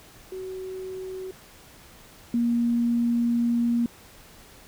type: tone pair in turn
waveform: sine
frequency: 375.1 / 236.3 Hz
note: F#4 / A#3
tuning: +24 / +24 cents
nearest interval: minor sixth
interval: 800 cents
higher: first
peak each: -32 / -20 dBFS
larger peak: second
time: 0.32-1.31 / 2.34-3.86 s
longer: second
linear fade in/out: 2 ms
effects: pink hiss -50 dBFS RMS until 4.67 s